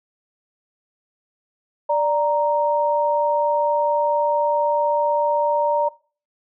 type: tone pair together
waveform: sine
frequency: 587.9 / 932.3 Hz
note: D5 / A#5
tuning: +2 / 0 cents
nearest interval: minor sixth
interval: 798 cents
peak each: -19 dBFS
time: 1.89-5.89 s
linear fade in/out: 10 ms
effects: noise-tail reverb RT60 0.4 s tail -22 dB re dry